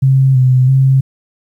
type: tone with pitch steps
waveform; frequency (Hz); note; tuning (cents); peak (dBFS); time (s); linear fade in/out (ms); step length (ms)
sine; 133.7 / 128.3 / 133.6; C3 / C3 / C3; +38 / -34 / +36; -6; 0.02-1.01; 10; 330
effects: 8-bit